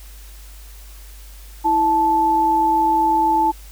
sine tone pair together, 327.4 / 874 Hz, E4 / A5, -12 / -12 cents, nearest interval octave + perfect fourth, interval 1700 cents, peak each -22 / -14 dBFS, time 1.64-3.52 s, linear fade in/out 20 ms, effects added 50 Hz sine -37 dBFS peak until 3.71 s + white hiss -46 dBFS RMS until 3.71 s

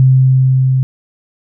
sine tone with level ramp, 130.81 Hz, C3, in tune, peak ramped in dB -4 to -9 dBFS, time 0-0.83 s, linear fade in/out 0 ms, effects none

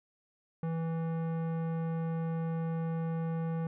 sine tone with tanh clipping, 164 Hz, E3, 9 cents flat, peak -33 dBFS, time 0.63-3.67 s, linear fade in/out 2 ms, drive 16 dB, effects none

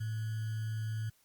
sine tone with sample-and-hold, 110 Hz, A2, in tune, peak -33 dBFS, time 0-1.1 s, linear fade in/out 10 ms, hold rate 1575 Hz, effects white hiss -69 dBFS RMS until 1.24 s + Opus 48 kbps

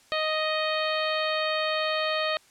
harmonic tone, 623 Hz, D#5, 2 cents sharp, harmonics 1 / 2 / 3 / 4 / 5 / 6 / 7, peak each -28 / -31 / -33 / -34 / -35 / -36 / -36 dBFS, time 0.12-2.37 s, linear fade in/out 0 ms, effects white hiss -58 dBFS RMS until 2.5 s + low-pass 9000 Hz 12 dB/octave

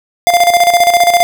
square tone with tremolo, 698.5 Hz, F5, in tune, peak -5 dBFS, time 0.27-1.23 s, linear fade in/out 0 ms, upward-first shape square, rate 15 Hz, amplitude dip 60%, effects none

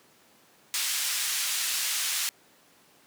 white band-pass noise, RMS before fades -29 dBFS, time 0.74-2.29 s, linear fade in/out 0 ms, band 1700 to 9600 Hz, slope 12 dB/octave, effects pink hiss -59 dBFS RMS until 3.06 s + high-pass 200 Hz 12 dB/octave

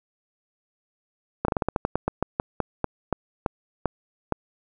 slowing click train, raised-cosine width 1 ms, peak -8 dBFS, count 18, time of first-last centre 1.45-4.323 s, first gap 33 ms, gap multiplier 1.18, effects none

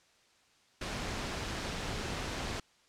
pink noise with amplitude modulation, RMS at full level -35 dBFS, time 0.81-2.6 s, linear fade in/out 5 ms, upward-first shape sine, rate 205 Hz, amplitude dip 40%, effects white hiss -66 dBFS RMS until 2.88 s + low-pass 6000 Hz 12 dB/octave

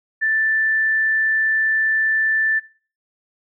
sine tone, 1765 Hz, A6, 5 cents sharp, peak -16 dBFS, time 0.21-2.6 s, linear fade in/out 20 ms, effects noise-tail reverb RT60 0.4 s tail -19 dB re dry

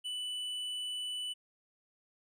triangle tone with hard clipping, 2980 Hz, F#7, 12 cents sharp, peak -37 dBFS, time 0.04-1.34 s, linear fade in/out 20 ms, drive 9 dB, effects none

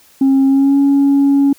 sine tone with pitch glide, 270 to 279 Hz, C#4 to C#4, -45 to +11 cents, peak -6 dBFS, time 0.21-1.53 s, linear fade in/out 5 ms, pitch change +56 cents, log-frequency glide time 0.47-0.77 s, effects tanh soft clip ceiling -6 dBFS + white hiss -48 dBFS RMS until 1.58 s

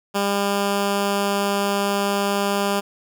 10% pulse tone, 200.5 Hz, G3, 39 cents sharp, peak -11 dBFS, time 0.14-2.81 s, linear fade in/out 20 ms, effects none

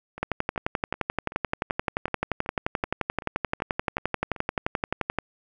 two click trains, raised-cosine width 0.5 ms, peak -24 / -9 dBFS, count 12 / 58, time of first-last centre 0.18-4.363 / 0.23-5.187 s, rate 2.63 / 11.5 Hz, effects none

